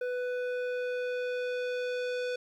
square tone with low-pass filter sweep, 496.5 Hz, B4, 9 cents sharp, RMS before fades -33 dBFS, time 0.01-2.36 s, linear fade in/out 5 ms, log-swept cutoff 1600 to 4500 Hz, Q 0.91, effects 11-bit

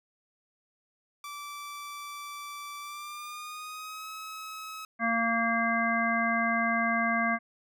sawtooth tone with pitch glide, 1163 to 1283 Hz, D6 to E6, -17 to -47 cents, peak -35 dBFS, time 1.24-4.85 s, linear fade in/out 2 ms, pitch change +170 cents, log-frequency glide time 2.8-4.08 s
harmonic tone, 230 Hz, A#3, 23 cents flat, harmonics 1 / 3 / 5 / 7 / 9, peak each -31 / -31 / -31 / -31 / -31 dBFS, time 4.99-7.39 s, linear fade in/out 50 ms
effects none

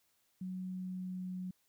sine tone with pitch glide, 185 to 183.62 Hz, F#3 to F#3, 0 to -13 cents, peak -38 dBFS, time 0.41-1.51 s, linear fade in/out 5 ms, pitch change -13 cents, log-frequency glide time 0.66-1.29 s, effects white hiss -75 dBFS RMS until 1.68 s

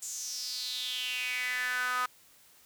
sawtooth tone with high-pass filter sweep, 250.5 Hz, B3, 25 cents sharp, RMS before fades -34 dBFS, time 0.02-2.06 s, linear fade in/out 5 ms, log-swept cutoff 7300 to 1200 Hz, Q 5.8, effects white hiss -60 dBFS RMS until 2.65 s

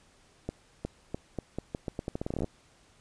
accelerating click train, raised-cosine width 2 ms, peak -19 dBFS, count 20, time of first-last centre 0.49-2.444 s, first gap 360 ms, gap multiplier 0.82, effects pink hiss -62 dBFS RMS until 3 s + resampled to 22050 Hz

